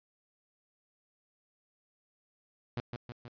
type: tone with echo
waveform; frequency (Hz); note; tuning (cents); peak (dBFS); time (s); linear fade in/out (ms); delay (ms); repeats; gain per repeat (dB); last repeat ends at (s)
sawtooth; 120.9; B2; -36; -29; 2.77-2.8; 0; 160; 3; -4; 3.28
effects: resampled to 11025 Hz